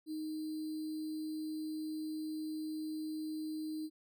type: tone with sample-and-hold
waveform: sine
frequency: 311.1 Hz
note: D#4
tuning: in tune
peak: -37 dBFS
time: 0.06-3.9 s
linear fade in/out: 50 ms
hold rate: 4410 Hz
effects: none